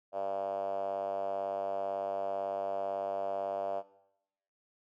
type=tone with band-pass filter; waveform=5% pulse; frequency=98 Hz; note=G2; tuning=in tune; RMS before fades=-35 dBFS; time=0.12-3.83 s; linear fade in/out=50 ms; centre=630 Hz; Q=8.1; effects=noise-tail reverb RT60 0.8 s tail -17 dB re dry